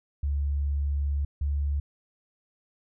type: tone pair in turn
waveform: sine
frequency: 71.2 / 71.61 Hz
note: C#2 / D2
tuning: +47 / -43 cents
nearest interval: unison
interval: 10 cents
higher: second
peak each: -24 dBFS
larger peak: neither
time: 0.23-1.25 / 1.41-1.8 s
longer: first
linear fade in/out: 5 ms
effects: none